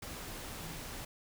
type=tone in noise; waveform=sine; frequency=163.7 Hz; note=E3; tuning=12 cents flat; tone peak=-48 dBFS; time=0.6-0.8 s; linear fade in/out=5 ms; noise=pink; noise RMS=-44 dBFS; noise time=0.02-1.05 s; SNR=-7 dB; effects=none